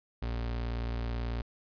35% pulse tone, 58.4 Hz, A#1, 4 cents sharp, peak -30 dBFS, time 0.22-1.42 s, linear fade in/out 5 ms, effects resampled to 11025 Hz

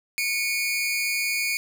sawtooth tone pair together, 2217 / 2426 Hz, C#7 / D#7, 0 / -44 cents, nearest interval major second, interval 156 cents, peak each -23 dBFS, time 0.18-1.57 s, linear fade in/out 0 ms, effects none

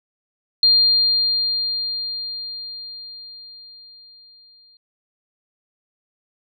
sine tone with exponential decay, 4200 Hz, C8, 6 cents sharp, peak -10 dBFS, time 0.63-4.77 s, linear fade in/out 2 ms, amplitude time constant 900 ms, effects none

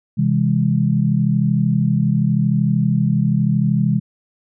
sine chord, C augmented, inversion none, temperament just, 130.81 / 163.52 / 204.4 Hz, C3 / E3 / G#3, 0 / -14 / -27 cents, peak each -18 dBFS, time 0.17-4 s, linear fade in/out 20 ms, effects none

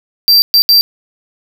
square tone bursts at uneven times, 4699 Hz, D8, in tune, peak -5 dBFS, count 3, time 0.28-0.42 / 0.54-0.62 / 0.69-0.81 s, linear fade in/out 0 ms, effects 7-bit

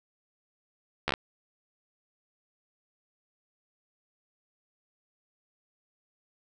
slowing click train, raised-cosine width 0.3 ms, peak -11 dBFS, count 5, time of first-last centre 1.08-1.139 s, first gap 13 ms, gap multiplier 1.08, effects none

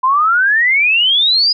sine exponential sweep, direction up, 1007 to 5010 Hz, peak -9 dBFS, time 0.03-1.53 s, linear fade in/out 10 ms, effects none

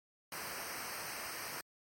pink noise with comb filter, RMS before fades -43 dBFS, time 0.32-1.61 s, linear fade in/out 2 ms, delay 0.28 ms, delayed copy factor -0.8, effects high-pass 80 Hz 12 dB/octave + MP3 64 kbps

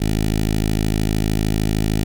10% pulse tone with notch filter, 53.2 Hz, G#1, 42 cents sharp, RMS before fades -19 dBFS, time 0-2.04 s, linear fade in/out 10 ms, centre 1100 Hz, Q 0.65, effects none

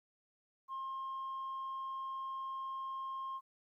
sine tone, 1066 Hz, C6, 32 cents sharp, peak -37 dBFS, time 0.68-3.41 s, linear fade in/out 50 ms, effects tanh soft clip ceiling -37 dBFS + 13-bit

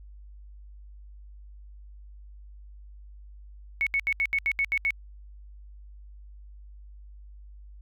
sine tone bursts, 2211 Hz, C#7, 5 cents flat, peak -22 dBFS, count 9, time 3.81-4.906 s, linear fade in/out 0 ms, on 56 ms, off 74 ms, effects added 50 Hz sine -44 dBFS peak until 7.81 s

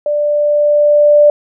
sine tone with level ramp, 590 Hz, D5, 8 cents sharp, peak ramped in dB -12 to -3 dBFS, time 0.06-1.3 s, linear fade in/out 2 ms, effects none

